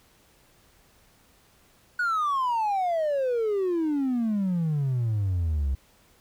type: exponential sweep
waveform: triangle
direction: down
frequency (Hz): 1480 to 64.8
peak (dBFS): -20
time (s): 1.99-5.75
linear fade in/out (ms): 5
effects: tanh soft clip ceiling -18 dBFS + pink hiss -60 dBFS RMS until 6.2 s